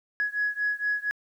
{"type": "beating tone pair", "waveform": "sine", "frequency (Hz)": [1676, 1680.3], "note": ["G#6", "G#6"], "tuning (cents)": [15, 20], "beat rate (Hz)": 4.3, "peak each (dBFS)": [-27, -28], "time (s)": [0.2, 1.11], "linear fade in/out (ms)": 0, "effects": ["tanh soft clip ceiling -18 dBFS", "10-bit"]}